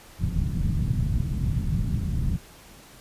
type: low-pass noise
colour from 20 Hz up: white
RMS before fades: -25 dBFS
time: 0.18-2.39 s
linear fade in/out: 50 ms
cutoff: 160 Hz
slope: 24 dB/octave
effects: pink hiss -49 dBFS RMS until 3 s + resampled to 32000 Hz